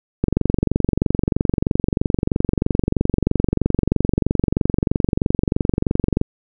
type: click train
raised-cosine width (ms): 3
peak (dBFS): -3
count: 139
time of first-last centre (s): 0.24-6.214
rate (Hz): 23.1
effects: none